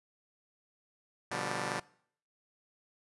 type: chord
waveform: 5% pulse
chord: G dominant seventh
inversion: first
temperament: just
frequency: 122.5 / 147 / 176.4 / 196 Hz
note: B2 / D3 / F3 / G3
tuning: -14 / +2 / +18 / 0 cents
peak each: -29 dBFS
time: 1.31-1.8 s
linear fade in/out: 5 ms
effects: noise-tail reverb RT60 0.6 s tail -22 dB re dry + resampled to 24000 Hz